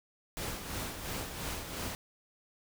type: noise with tremolo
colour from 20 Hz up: pink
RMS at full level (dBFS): -37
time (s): 0.37-1.95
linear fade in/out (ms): 0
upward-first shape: sine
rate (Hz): 2.9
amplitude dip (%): 50
effects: none